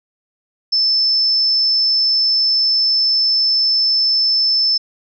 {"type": "tone", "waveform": "sine", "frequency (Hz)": 5274, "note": "E8", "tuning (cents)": 0, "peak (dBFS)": -12, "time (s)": [0.72, 4.78], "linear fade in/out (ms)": 10, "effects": []}